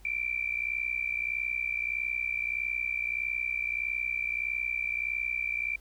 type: tone with amplitude modulation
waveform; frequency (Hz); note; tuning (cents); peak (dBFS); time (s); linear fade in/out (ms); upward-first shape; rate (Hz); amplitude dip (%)
sine; 2349; D7; 0; -25; 0.05-5.76; 2; sine; 61.6; 85
effects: added 50 Hz sine -51 dBFS peak until 5.8 s + pink hiss -61 dBFS RMS until 5.8 s